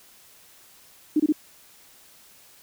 sine tone bursts, 304.4 Hz, D#4, 38 cents flat, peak -16 dBFS, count 3, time 1.16-1.324 s, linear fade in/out 5 ms, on 38 ms, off 25 ms, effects white hiss -53 dBFS RMS until 2.62 s

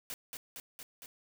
white noise with echo, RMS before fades -41 dBFS, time 0.1-0.14 s, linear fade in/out 0 ms, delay 230 ms, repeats 4, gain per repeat -2 dB, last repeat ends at 1.06 s, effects none

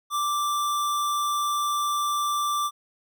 square tone, 1174.7 Hz, D6, in tune, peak -24 dBFS, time 0.1-2.71 s, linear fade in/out 50 ms, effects none

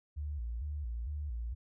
sine tone with vibrato, 65.41 Hz, C2, in tune, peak -35 dBFS, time 0.16-1.55 s, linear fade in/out 20 ms, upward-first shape square, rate 2.2 Hz, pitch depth 210 cents each way, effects none

